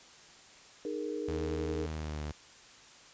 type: chord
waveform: sine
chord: D# suspended fourth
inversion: none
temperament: equal with one note detuned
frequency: 307.4 / 415.3 / 466.2 Hz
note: D#4 / G#4 / A#4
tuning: -21 / 0 / 0 cents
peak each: -38 dBFS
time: 0.85-1.86 s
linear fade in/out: 2 ms
type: tone with pitch glide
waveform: sawtooth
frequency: 79.6 to 75.13 Hz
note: D#2 to D2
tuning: +40 to +40 cents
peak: -32 dBFS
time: 1.28-2.32 s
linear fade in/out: 5 ms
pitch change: -100 cents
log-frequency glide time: 1.84-2.19 s
effects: white hiss -55 dBFS RMS until 3.13 s + resampled to 16000 Hz